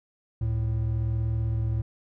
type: tone pair together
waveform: triangle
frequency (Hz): 69.3 / 110.3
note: C#2 / A2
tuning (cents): 0 / +5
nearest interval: minor sixth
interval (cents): 805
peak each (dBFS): -28 / -23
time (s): 0.41-1.82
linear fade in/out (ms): 5
effects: none